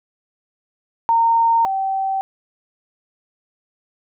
sine tone pair in turn, 919 / 772.8 Hz, A#5 / G5, -25 / -25 cents, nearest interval minor third, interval 300 cents, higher first, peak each -12 / -18 dBFS, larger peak first, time 1.09-1.65 / 1.65-2.21 s, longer neither, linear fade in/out 0 ms, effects none

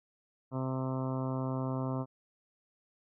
harmonic tone, 130.81 Hz, C3, in tune, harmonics 1 / 2 / 3 / 4 / 5 / 6 / 7 / 8 / 9 / 10, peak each -34 / -36 / -44 / -43 / -43 / -51 / -46 / -46 / -49 / -52 dBFS, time 0.51-2.06 s, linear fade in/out 50 ms, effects none

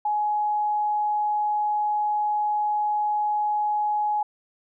sine tone, 840 Hz, G#5, 19 cents sharp, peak -21 dBFS, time 0.05-4.23 s, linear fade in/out 5 ms, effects none

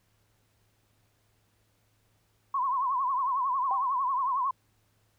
sine tone with vibrato, 1046.5 Hz, C6, in tune, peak -25 dBFS, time 2.54-4.51 s, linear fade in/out 5 ms, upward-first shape triangle, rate 11 Hz, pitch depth 140 cents each way
sine tone with exponential decay, 786 Hz, G5, 4 cents sharp, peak -26 dBFS, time 3.71-3.92 s, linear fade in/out 1 ms, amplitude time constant 45 ms
effects added 106 Hz sine -70 dBFS peak until 5.18 s + pink hiss -71 dBFS RMS until 5.18 s

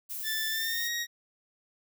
violet noise, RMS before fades -37 dBFS, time 0.09-0.89 s, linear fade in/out 20 ms
20% pulse tone with pitch glide, 1760 to 1886.3 Hz, A6 to A#6, 0 to +20 cents, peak -25 dBFS, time 0.23-1.07 s, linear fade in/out 50 ms, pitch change +120 cents, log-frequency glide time 0.5-0.9 s
effects none

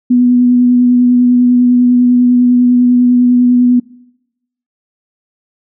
sine tone with vibrato, 246.3 Hz, B3, 5 cents flat, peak -5 dBFS, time 0.1-3.8 s, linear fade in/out 10 ms, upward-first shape triangle, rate 10 Hz, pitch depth 17 cents each way, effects noise-tail reverb RT60 0.9 s tail -23 dB re dry

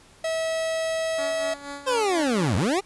45% pulse tone, 647 Hz, E5, 32 cents flat, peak -24 dBFS, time 0.24-1.54 s, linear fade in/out 5 ms
10% pulse tone with tremolo, 283.5 Hz, C#4, 39 cents sharp, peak -24 dBFS, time 1.18-2.64 s, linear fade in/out 5 ms, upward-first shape sine, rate 4.2 Hz, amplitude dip 65%
25% pulse linear two-way sweep, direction down then up, 534 to 82.41 to 416.1 Hz, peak -17 dBFS, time 1.86-2.81 s, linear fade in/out 20 ms, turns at 2.56 s
effects pink hiss -53 dBFS RMS until 2.85 s + resampled to 24000 Hz

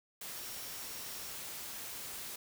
sine tone in noise, 5570 Hz, F8, 5 cents flat, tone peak -53 dBFS, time 0.36-1.32 s, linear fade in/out 5 ms, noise white, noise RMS -44 dBFS, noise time 0.21-2.36 s, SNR -12 dB, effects none

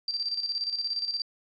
sine tone with tremolo, 4699 Hz, D8, in tune, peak -26 dBFS, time 0.08-1.22 s, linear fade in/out 2 ms, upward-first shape square, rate 17 Hz, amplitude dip 60%, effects resampled to 16000 Hz

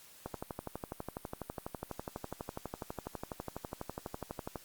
click train, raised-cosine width 1 ms, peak -24 dBFS, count 53, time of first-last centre 0.26-4.558 s, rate 12.1 Hz, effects white hiss -57 dBFS RMS until 4.64 s + Opus 48 kbps

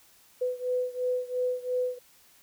sine beating tone pair, 499.4 / 502.3 Hz, B4 / B4, +19 / +29 cents, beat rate 2.9 Hz, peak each -29 / -31 dBFS, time 0.41-1.99 s, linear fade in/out 10 ms, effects white hiss -59 dBFS RMS until 2.42 s

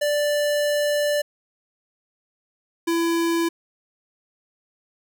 square tone pair in turn, 587.3 / 335 Hz, D5 / E4, 0 / +28 cents, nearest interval minor seventh, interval 972 cents, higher first, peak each -20 dBFS, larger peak neither, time 0.01-1.22 / 2.87-3.49 s, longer first, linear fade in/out 10 ms, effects none

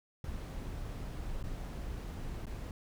brown noise with dropouts, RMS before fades -40 dBFS, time 0.24-2.71 s, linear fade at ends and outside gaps 2 ms, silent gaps 1.428-1.438 / 2.456-2.467 s, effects none

